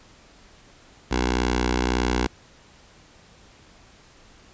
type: tone with notch filter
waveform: 10% pulse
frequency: 61.74 Hz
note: B1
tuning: in tune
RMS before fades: -23 dBFS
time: 1.11-2.27 s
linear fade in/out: 5 ms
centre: 140 Hz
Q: 0.79
effects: pink hiss -52 dBFS RMS until 4.53 s + resampled to 16000 Hz